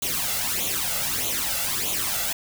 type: noise with flanger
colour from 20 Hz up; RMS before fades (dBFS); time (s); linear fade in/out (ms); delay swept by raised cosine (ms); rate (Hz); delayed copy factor
white; -26; 0.02-2.33; 5; 0.29 to 1.49; 1.6; +0.7
effects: none